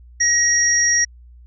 sine tone pair together, 1894 / 5676 Hz, A#6 / F8, +27 / +27 cents, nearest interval octave + perfect fifth, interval 1900 cents, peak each -18 / -15 dBFS, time 0.2-1.05 s, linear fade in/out 10 ms, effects added 60 Hz sine -41 dBFS peak until 1.46 s

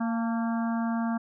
harmonic tone with a mistuned harmonic, 230 Hz, A#3, 23 cents flat, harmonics 1 / 3 / 4 / 5 / 6 / 7, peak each -26 / -36 / -38 / -40 / -42 / -43 dBFS, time 0-1.18 s, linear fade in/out 10 ms, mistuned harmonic 4, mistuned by -40 cents, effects none

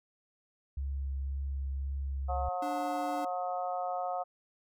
sine tone with vibrato, 68.4 Hz, C#2, 23 cents flat, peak -32 dBFS, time 0.77-2.49 s, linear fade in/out 5 ms, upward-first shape triangle, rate 1.9 Hz, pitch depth 16 cents each way
harmonic tone, 180.5 Hz, F#3, 43 cents flat, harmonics 3 / 4 / 5 / 6 / 7, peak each -39 / -33 / -45 / -46 / -42 dBFS, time 2.28-4.24 s, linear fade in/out 20 ms
square tone, 293.7 Hz, D4, in tune, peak -38 dBFS, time 2.62-3.25 s, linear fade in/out 5 ms
effects none

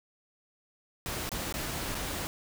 pink noise with dropouts, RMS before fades -35 dBFS, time 1.06-2.27 s, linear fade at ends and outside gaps 0 ms, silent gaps 1.292-1.317 / 1.525-1.54 / 1.946-1.952 s, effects none

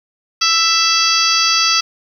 harmonic tone with a mistuned harmonic, 662 Hz, E5, 7 cents sharp, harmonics 2 / 3 / 4 / 5 / 6 / 7 / 8 / 9, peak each -18 / -26 / -20 / -21 / -26 / -16 / -21 / -20 dBFS, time 0.41-1.81 s, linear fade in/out 10 ms, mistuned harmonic 7, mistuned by +17 cents, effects 7-bit

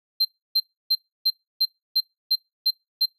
triangle tone bursts, 4148 Hz, C8, 16 cents flat, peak -15 dBFS, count 9, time 0.2-3.059 s, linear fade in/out 10 ms, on 51 ms, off 300 ms, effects noise-tail reverb RT60 0.2 s tail -23 dB re dry

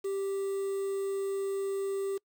triangle tone with quantisation, 392 Hz, G4, in tune, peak -28 dBFS, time 0.04-2.18 s, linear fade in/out 10 ms, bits 8, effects noise-tail reverb RT60 0.1 s tail -25 dB re dry

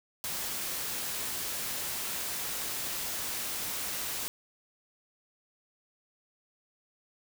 white noise, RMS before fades -35 dBFS, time 0.24-4.28 s, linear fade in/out 0 ms, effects none

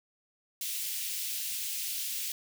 white high-pass noise, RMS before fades -35 dBFS, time 0.61-2.32 s, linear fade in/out 2 ms, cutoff 2400 Hz, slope 24 dB/octave, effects none

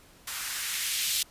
violet noise with band-pass filter sweep, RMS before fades -31 dBFS, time 0.27-1.23 s, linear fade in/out 5 ms, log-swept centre 1200 to 3300 Hz, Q 1.4, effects pink hiss -56 dBFS RMS until 1.3 s + resampled to 32000 Hz

